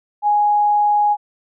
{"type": "tone", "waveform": "sine", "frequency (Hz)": 830.6, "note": "G#5", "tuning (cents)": 0, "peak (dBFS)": -12, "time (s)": [0.22, 1.17], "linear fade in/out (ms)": 50, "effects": []}